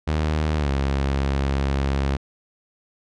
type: tone with pitch glide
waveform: sawtooth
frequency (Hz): 77 to 68.6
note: D#2 to C#2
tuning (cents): -17 to -17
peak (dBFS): -16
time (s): 0.07-2.17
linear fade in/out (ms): 10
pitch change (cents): -200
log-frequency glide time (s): 0.57-0.7
effects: low-pass 5000 Hz 12 dB/octave